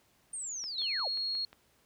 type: linear sweep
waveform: sine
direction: down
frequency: 8940 to 455.9 Hz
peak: -36 dBFS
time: 0.33-1.08 s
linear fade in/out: 5 ms
type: click train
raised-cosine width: 0.3 ms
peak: -35 dBFS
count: 6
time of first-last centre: 0.64-1.53 s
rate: 5.62 Hz
type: tone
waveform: sine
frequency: 4300 Hz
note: C8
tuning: 47 cents sharp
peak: -31 dBFS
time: 0.78-1.45 s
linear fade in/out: 2 ms
effects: pink hiss -68 dBFS RMS until 1.85 s + high-pass 60 Hz 12 dB/octave